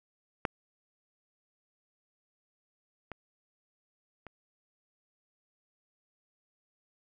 clicks, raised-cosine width 0.5 ms, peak -13 / -25 / -30 dBFS, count 3, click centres 0.452 / 3.117 / 4.267 s, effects none

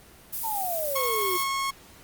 violet noise, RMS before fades -31 dBFS, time 0.32-1.44 s, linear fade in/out 20 ms
sine exponential sweep, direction down, 932.3 to 348 Hz, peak -28 dBFS, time 0.43-1.38 s, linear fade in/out 20 ms
sawtooth tone, 1091 Hz, C#6, 28 cents flat, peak -22 dBFS, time 0.95-1.71 s, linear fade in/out 10 ms
effects pink hiss -51 dBFS RMS until 2.03 s + Opus 24 kbps

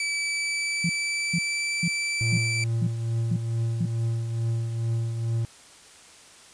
sawtooth tone with pitch glide, 2305 to 2326 Hz, D7 to D7, -33 to -17 cents, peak -22 dBFS, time 0-2.64 s, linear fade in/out 2 ms, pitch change +16 cents, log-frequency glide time 0.2-1.64 s
sine tone bursts, 169.9 Hz, F3, 47 cents flat, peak -22 dBFS, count 7, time 0.84-3.858 s, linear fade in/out 5 ms, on 54 ms, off 440 ms
triangle tone with tremolo, 115 Hz, A#2, 23 cents flat, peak -20 dBFS, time 2.21-5.45 s, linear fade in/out 0 ms, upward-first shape triangle, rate 2.3 Hz, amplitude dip 50%
effects white hiss -50 dBFS RMS until 6.53 s + resampled to 22050 Hz

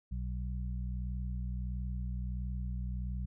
harmonic tone, 61.5 Hz, B1, 7 cents flat, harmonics 1 / 2 / 3, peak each -35 / -42 / -44 dBFS, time 0.11-3.26 s, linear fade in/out 10 ms, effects none

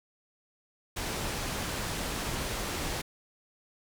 pink low-pass noise, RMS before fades -34 dBFS, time 0.96-3.02 s, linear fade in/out 10 ms, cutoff 11000 Hz, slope 12 dB/octave, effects none

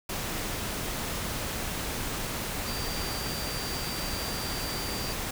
sine tone in noise, 4699 Hz, D8, in tune, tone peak -38 dBFS, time 2.67-5.13 s, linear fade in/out 5 ms, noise pink, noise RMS -33 dBFS, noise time 0.09-5.31 s, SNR -8 dB, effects none

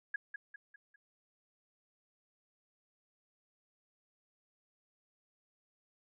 sine tone with echo, 1661.2 Hz, G#6, in tune, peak -32 dBFS, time 0.14-0.16 s, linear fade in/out 5 ms, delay 200 ms, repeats 4, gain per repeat -7 dB, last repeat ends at 0.96 s, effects none

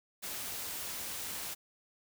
white noise, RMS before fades -40 dBFS, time 0.22-1.55 s, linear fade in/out 20 ms, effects none

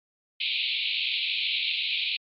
pink band-pass noise, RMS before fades -28 dBFS, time 0.4-2.17 s, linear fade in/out 10 ms, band 2300 to 4200 Hz, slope 96 dB/octave, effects MP3 48 kbps

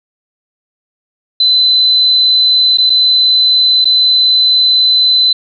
sine tone with dropouts, 4029 Hz, B7, 34 cents sharp, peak -6 dBFS, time 1.4-5.33 s, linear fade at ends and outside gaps 5 ms, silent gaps 2.774-2.783 / 2.897-2.901 / 3.845-3.854 s, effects none

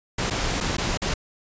pink noise with dropouts, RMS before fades -25 dBFS, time 0.18-1.14 s, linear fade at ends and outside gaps 5 ms, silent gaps 0.301-0.307 / 0.604-0.608 / 0.769-0.781 / 0.974-1.018 s, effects resampled to 16000 Hz

